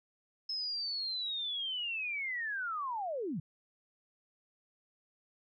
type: linear sweep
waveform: sine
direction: down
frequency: 5210 to 130.81 Hz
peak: -34 dBFS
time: 0.49-3.4 s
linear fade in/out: 5 ms
effects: none